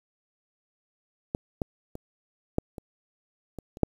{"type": "clicks", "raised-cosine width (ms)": 2, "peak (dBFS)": [-14, -14, -24, -10, -24, -24, -29, -7], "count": 8, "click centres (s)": [1.349, 1.618, 1.954, 2.584, 2.782, 3.587, 3.771, 3.833], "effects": ["8-bit"]}